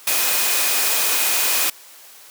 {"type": "tone in noise", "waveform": "sine", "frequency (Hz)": 2489, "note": "D#7", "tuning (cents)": 0, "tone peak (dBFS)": -29, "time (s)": [0.07, 1.7], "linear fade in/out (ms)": 5, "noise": "white", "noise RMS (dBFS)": -19, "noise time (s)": [0.07, 1.7], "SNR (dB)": -13, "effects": ["white hiss -44 dBFS RMS until 2.3 s", "high-pass 400 Hz 12 dB/octave"]}